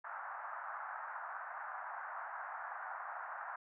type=band-pass noise; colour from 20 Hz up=white; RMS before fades=-45 dBFS; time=0.04-3.56 s; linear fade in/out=5 ms; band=700 to 1600 Hz; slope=48 dB/octave; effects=none